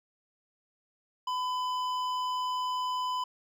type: tone with hard clipping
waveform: triangle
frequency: 1005 Hz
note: B5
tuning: 30 cents sharp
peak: -31 dBFS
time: 1.27-3.24 s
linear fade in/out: 5 ms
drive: 14 dB
effects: none